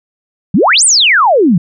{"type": "exponential two-way sweep", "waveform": "sine", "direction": "up then down", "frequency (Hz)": [155.56, 9600, 155.56], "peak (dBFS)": -5, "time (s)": [0.54, 1.58], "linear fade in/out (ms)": 5, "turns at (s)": 0.84, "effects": []}